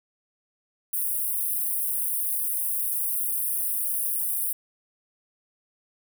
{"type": "high-pass noise", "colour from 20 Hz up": "white", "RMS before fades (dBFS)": -27, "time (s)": [0.93, 4.53], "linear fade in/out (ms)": 5, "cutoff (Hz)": 9000, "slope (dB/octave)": 96, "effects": []}